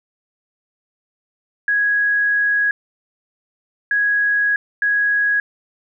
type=tone bursts at uneven times; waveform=sine; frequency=1661.2 Hz; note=G#6; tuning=in tune; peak=-14 dBFS; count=3; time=1.68-2.71 / 3.91-4.56 / 4.82-5.4 s; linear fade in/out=2 ms; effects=none